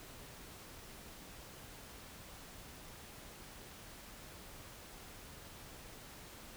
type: silence
effects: pink hiss -53 dBFS RMS until 6.56 s